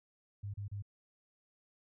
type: tone bursts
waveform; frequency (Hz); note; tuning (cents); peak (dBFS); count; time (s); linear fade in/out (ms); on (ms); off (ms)
sine; 101.2; G#2; -44; -38; 3; 0.43-0.824; 10; 110; 32
effects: none